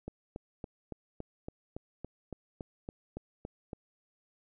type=click train; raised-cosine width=2 ms; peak=-26 dBFS; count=14; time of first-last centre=0.08-3.732 s; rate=3.56 Hz; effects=none